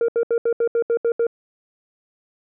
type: tone bursts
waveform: sine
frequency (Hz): 466.2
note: A#4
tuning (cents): 0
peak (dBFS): -13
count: 9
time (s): 0.01-1.268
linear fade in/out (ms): 2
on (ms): 74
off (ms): 74
effects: tanh soft clip ceiling -15 dBFS